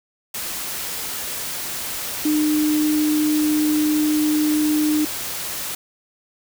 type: tone in noise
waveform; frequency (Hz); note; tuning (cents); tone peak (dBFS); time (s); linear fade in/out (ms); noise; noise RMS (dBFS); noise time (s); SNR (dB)
sine; 303.6; D#4; -42; -16; 2.25-5.05; 5; white; -28; 0.34-5.75; +9
effects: none